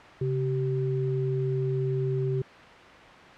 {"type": "tone pair together", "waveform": "sine", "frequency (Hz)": [134.82, 385.1], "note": ["C#3", "G4"], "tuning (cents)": [-48, -31], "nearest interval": "octave + tritone", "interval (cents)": 1817, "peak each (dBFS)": [-26, -29], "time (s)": [0.21, 2.42], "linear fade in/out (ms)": 5, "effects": ["white hiss -46 dBFS RMS until 3.37 s", "low-pass 2000 Hz 12 dB/octave"]}